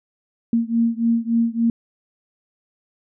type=beating tone pair; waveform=sine; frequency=229.7 / 233.2 Hz; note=A#3 / A#3; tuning=-25 / +1 cents; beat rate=3.5 Hz; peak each=-19 / -20 dBFS; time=0.53-1.7 s; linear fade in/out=2 ms; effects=none